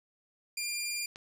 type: tone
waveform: 15% pulse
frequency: 2397 Hz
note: D7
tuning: 35 cents sharp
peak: -26 dBFS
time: 0.57-1.06 s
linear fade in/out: 5 ms
type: click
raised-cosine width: 0.2 ms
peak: -27 dBFS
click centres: 1.159 s
effects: none

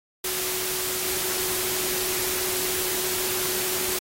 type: tone in noise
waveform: sine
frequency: 370 Hz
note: F#4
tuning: in tune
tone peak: -33 dBFS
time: 0.24-3.99 s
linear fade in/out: 5 ms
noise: white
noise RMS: -27 dBFS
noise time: 0.24-3.99 s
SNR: -9 dB
effects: AAC 48 kbps

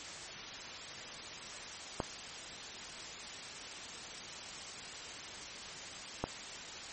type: clicks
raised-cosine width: 1 ms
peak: -18 dBFS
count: 2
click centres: 2.002 / 6.24 s
effects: white hiss -45 dBFS RMS until 6.92 s + MP3 32 kbps

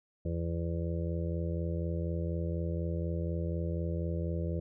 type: harmonic tone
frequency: 84.1 Hz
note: E2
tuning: 35 cents sharp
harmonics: 1 / 2 / 4 / 5 / 6 / 7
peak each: -33 / -36 / -41 / -45 / -42 / -45 dBFS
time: 0.25-4.6 s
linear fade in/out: 5 ms
effects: none

